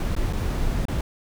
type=noise with dropouts; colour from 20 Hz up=brown; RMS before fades=-24 dBFS; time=0-1.01 s; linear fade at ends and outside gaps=2 ms; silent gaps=0.152-0.164 / 0.327-0.332 / 0.854-0.883 s; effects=none